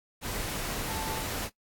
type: tone in noise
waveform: sine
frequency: 881 Hz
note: A5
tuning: 2 cents sharp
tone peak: -37 dBFS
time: 0.86-1.25 s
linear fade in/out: 50 ms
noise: pink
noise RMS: -34 dBFS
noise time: 0.21-1.5 s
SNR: -6 dB
effects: noise-tail reverb RT60 0.1 s tail -19 dB re dry + AAC 64 kbps